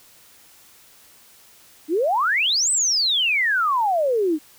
sine exponential two-way sweep, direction up then down, 290.2 to 8320 to 290.2 Hz, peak -17 dBFS, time 1.88-4.39 s, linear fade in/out 50 ms, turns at 2.71 s, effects white hiss -51 dBFS RMS until 4.58 s

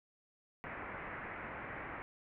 white low-pass noise, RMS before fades -45 dBFS, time 0.64-2.02 s, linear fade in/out 0 ms, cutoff 2200 Hz, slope 48 dB/octave, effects none

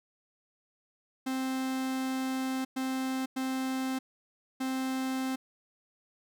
45% pulse tone bursts at uneven times, 262 Hz, C4, 2 cents sharp, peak -30 dBFS, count 4, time 1.26-2.65 / 2.76-3.26 / 3.36-3.99 / 4.6-5.36 s, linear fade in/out 10 ms, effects none

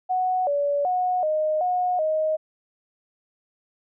sine tone with pitch steps, 739 / 573 / 730 / 618 / 725 / 625 Hz, F#5 / D5 / F#5 / D#5 / F#5 / D#5, -2 / -43 / -24 / -12 / -35 / +8 cents, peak -20 dBFS, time 0.09-2.37 s, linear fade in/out 20 ms, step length 380 ms, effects none

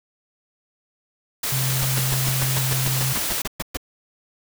white noise, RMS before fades -25 dBFS, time 1.43-3.42 s, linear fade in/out 5 ms
sine tone, 130.5 Hz, C3, 4 cents flat, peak -22 dBFS, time 1.52-3.13 s, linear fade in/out 5 ms
pink noise bursts, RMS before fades -26 dBFS, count 14, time 1.82-3.772 s, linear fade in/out 5 ms, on 28 ms, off 120 ms
effects none

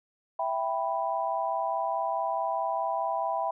sine chord, E minor, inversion none, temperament equal, 659.3 / 784 / 987.8 Hz, E5 / G5 / B5, 0 / 0 / 0 cents, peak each -31 dBFS, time 0.39-3.51 s, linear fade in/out 5 ms, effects none

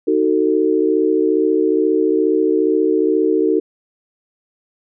sine chord, D# diminished, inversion none, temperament just, 311.1 / 373.4 / 448 Hz, D#4 / F#4 / A4, 0 / +16 / +31 cents, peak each -17 dBFS, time 0.07-3.6 s, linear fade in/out 10 ms, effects none

